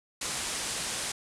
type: low-pass noise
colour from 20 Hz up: white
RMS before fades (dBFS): -34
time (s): 0.21-1.12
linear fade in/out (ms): 5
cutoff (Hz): 10000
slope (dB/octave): 48
effects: none